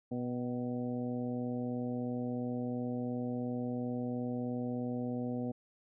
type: harmonic tone with a mistuned harmonic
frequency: 122.9 Hz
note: B2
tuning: 8 cents flat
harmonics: 1 / 2 / 3 / 4 / 5 / 6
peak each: -41 / -35 / -48 / -42 / -47 / -49 dBFS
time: 0.11-5.52 s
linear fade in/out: 10 ms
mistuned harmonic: 6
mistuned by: +38 cents
effects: none